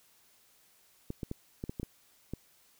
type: clicks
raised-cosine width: 3 ms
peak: -23 dBFS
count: 8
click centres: 1.104 / 1.232 / 1.314 / 1.639 / 1.695 / 1.798 / 1.831 / 2.336 s
effects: white hiss -65 dBFS RMS until 2.79 s